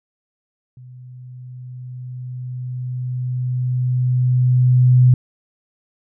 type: tone with level ramp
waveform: sine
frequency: 125.8 Hz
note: B2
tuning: 32 cents sharp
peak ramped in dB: -37 to -7 dBFS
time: 0.77-5.14 s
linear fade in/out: 2 ms
effects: none